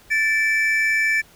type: tone pair together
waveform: triangle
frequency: 1764 / 2319 Hz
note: A6 / D7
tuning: +4 / -22 cents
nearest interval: perfect fourth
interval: 474 cents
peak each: -18 dBFS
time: 0.1-1.22 s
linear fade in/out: 20 ms
effects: pink hiss -51 dBFS RMS until 1.35 s